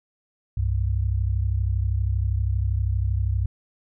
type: tone pair together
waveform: sine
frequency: 65.41 / 98 Hz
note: C2 / G2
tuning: 0 / 0 cents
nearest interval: perfect fifth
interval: 700 cents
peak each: -23 dBFS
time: 0.57-3.46 s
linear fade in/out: 5 ms
effects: none